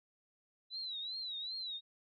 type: tone with vibrato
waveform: sine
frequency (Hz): 3949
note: B7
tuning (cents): -1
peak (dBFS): -39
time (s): 0.7-1.81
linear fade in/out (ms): 50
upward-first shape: triangle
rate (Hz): 2.6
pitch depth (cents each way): 140
effects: none